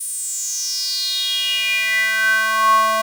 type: tone with high-pass filter sweep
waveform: square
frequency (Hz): 220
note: A3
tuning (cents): 0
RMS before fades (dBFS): -19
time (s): 0-3.02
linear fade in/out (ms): 10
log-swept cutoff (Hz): 9700 to 860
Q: 7.2
effects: none